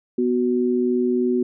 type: tone pair together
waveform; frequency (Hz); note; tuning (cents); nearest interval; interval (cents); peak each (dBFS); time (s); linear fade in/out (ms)
sine; 246.9 / 369.9; B3 / F#4; 0 / 0; perfect fifth; 700; -20; 0.18-1.43; 5
effects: none